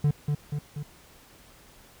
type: tone with echo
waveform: triangle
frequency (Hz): 146.83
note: D3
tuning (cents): 0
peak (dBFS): -17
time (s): 0.04-0.11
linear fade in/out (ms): 5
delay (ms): 240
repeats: 3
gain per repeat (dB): -4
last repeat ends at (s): 0.83
effects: pink hiss -54 dBFS RMS until 2 s